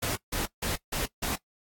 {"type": "noise bursts", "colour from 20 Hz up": "pink", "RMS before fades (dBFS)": -30, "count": 5, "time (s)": [0.02, 1.36], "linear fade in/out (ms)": 10, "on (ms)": 140, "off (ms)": 160, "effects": ["noise-tail reverb RT60 0.1 s tail -18 dB re dry", "AAC 64 kbps"]}